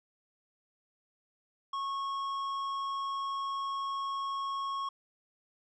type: tone with tanh clipping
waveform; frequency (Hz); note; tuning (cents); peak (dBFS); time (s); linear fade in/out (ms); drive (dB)
triangle; 1097; C#6; -18; -34; 1.73-4.89; 5; 13
effects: none